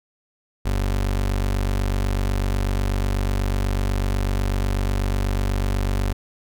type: tone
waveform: 30% pulse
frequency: 48.1 Hz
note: G1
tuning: 32 cents flat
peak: -17 dBFS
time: 0.65-6.13 s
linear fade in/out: 10 ms
effects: none